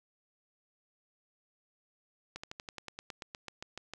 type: slowing click train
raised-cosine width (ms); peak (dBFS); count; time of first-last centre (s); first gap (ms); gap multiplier
0.2; -24; 15; 2.36-3.936; 75; 1.06
effects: none